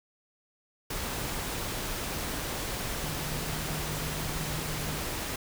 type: tone in noise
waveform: sine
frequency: 152.4 Hz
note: D#3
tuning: 36 cents flat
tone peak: -37 dBFS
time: 3.03-5 s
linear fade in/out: 5 ms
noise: pink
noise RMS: -34 dBFS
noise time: 0.9-5.36 s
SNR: -6 dB
effects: none